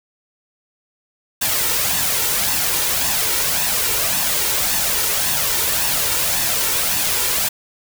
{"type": "noise with flanger", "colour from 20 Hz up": "white", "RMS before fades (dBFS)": -19, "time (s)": [1.41, 7.49], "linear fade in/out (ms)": 10, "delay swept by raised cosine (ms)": [1.1, 2.2], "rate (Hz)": 1.8, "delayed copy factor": 0.5, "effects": []}